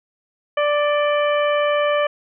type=harmonic tone with a mistuned harmonic; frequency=587.3 Hz; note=D5; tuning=in tune; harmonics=1 / 2 / 3 / 4 / 5; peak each=-17 / -23 / -27 / -29 / -31 dBFS; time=0.57-2.07 s; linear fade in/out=5 ms; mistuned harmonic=5; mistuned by=+35 cents; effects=none